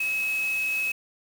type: tone in noise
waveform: sine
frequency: 2567 Hz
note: E7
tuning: 47 cents flat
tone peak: -24 dBFS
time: 0-0.92 s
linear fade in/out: 5 ms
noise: white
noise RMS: -40 dBFS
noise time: 0-0.92 s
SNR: +13 dB
effects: none